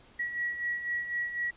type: beating tone pair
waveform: sine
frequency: 1919 / 1923 Hz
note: A#6 / B6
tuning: +50 / -47 cents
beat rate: 4 Hz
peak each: -38 / -31 dBFS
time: 0.19-1.51 s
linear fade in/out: 10 ms
effects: pink hiss -58 dBFS RMS until 1.56 s + resampled to 8000 Hz